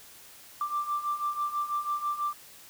sine beating tone pair, 1174.7 / 1180.8 Hz, D6 / D6, 0 / +9 cents, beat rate 6.1 Hz, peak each -33 / -29 dBFS, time 0.61-2.33 s, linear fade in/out 2 ms, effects tanh soft clip ceiling -21 dBFS + white hiss -51 dBFS RMS until 2.69 s

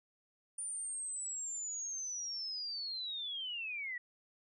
sine linear sweep, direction down, 9330 to 1900 Hz, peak -38 dBFS, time 0.58-3.98 s, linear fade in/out 5 ms, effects none

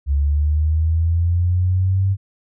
sine linear sweep, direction up, 69.3 to 98 Hz, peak -14 dBFS, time 0.06-2.17 s, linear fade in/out 50 ms, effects none

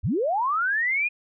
sine linear sweep, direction up, 52.9 to 2489 Hz, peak -21 dBFS, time 0.03-1.09 s, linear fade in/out 20 ms, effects none

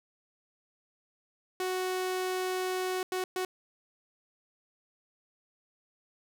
sawtooth tone bursts at uneven times, 370 Hz, F#4, in tune, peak -26 dBFS, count 3, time 1.6-3.03 / 3.12-3.24 / 3.36-3.45 s, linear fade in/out 2 ms, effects none

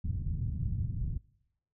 white low-pass noise, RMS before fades -33 dBFS, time 0.04-1.18 s, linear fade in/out 10 ms, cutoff 130 Hz, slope 24 dB/octave, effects noise-tail reverb RT60 0.9 s tail -26 dB re dry

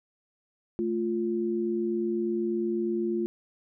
sine tone pair together, 220 / 348.3 Hz, A3 / F4, 0 / -5 cents, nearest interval minor sixth, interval 795 cents, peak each -30 / -27 dBFS, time 0.79-3.26 s, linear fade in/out 0 ms, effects none

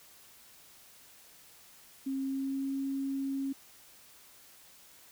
sine tone with pitch glide, 269.1 to 272.4 Hz, C4 to C#4, +49 to -30 cents, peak -31 dBFS, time 2.06-3.53 s, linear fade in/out 10 ms, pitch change +21 cents, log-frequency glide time 2.21-2.73 s, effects white hiss -57 dBFS RMS until 5.11 s

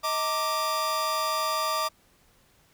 45% pulse tone cluster, 632 / 916 / 1176 / 4856 Hz, D#5 / A#5 / D6 / D#8, +27 / -31 / +2 / -43 cents, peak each -32 / -35 / -27 / -35 dBFS, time 0.03-1.89 s, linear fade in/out 20 ms, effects pink hiss -62 dBFS RMS until 2.73 s

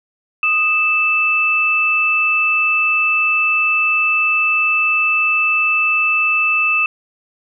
sine tone pair together, 1244.5 / 2637 Hz, D#6 / E7, 0 / 0 cents, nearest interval octave + minor second, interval 1300 cents, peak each -21 / -13 dBFS, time 0.43-6.86 s, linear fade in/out 2 ms, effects none

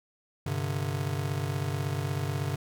square chord, G suspended fourth, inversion none, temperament just, 98 / 130.67 / 147 Hz, G2 / C3 / D3, 0 / -2 / +2 cents, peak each -34 dBFS, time 0.46-2.56 s, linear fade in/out 5 ms, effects none

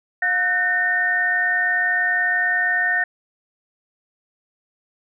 sine tone cluster, 715 / 1497 / 1826 Hz, F5 / F#6 / A#6, +41 / +20 / -36 cents, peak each -27 / -24 / -18 dBFS, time 0.22-3.04 s, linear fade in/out 5 ms, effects none

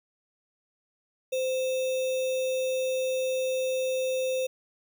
sine tone with sample-and-hold, 518 Hz, C5, 17 cents flat, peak -25 dBFS, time 1.32-4.47 s, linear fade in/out 10 ms, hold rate 3150 Hz, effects none

